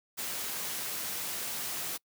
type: noise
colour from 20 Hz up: white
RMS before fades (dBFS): -36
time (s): 0.17-1.98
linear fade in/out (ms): 20
effects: noise-tail reverb RT60 0.1 s tail -25 dB re dry + high-pass 100 Hz 12 dB/octave